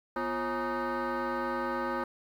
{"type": "tone with frequency modulation", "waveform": "sine", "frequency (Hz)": 349.2, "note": "F4", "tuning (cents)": 0, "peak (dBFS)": -27, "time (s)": [0.16, 2.04], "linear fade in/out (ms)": 5, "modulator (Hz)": 297, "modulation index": 4, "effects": ["tanh soft clip ceiling -28 dBFS", "10-bit"]}